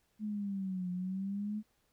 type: exponential two-way sweep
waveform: sine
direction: down then up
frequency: 215.5 to 178.4 to 215.5 Hz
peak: -34 dBFS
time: 0.19-1.63 s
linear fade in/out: 50 ms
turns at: 0.91 s
effects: pink hiss -75 dBFS RMS until 1.92 s